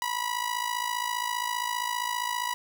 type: tone with amplitude modulation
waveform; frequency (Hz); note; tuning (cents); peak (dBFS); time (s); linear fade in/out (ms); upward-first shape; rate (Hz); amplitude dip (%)
sawtooth; 976; B5; -21; -21; 0.02-2.54; 0; sine; 55.1; 75
effects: none